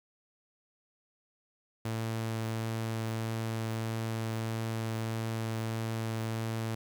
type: tone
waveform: sawtooth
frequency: 112.3 Hz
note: A2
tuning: 36 cents sharp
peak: -28 dBFS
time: 1.85-6.75 s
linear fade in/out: 5 ms
effects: 11-bit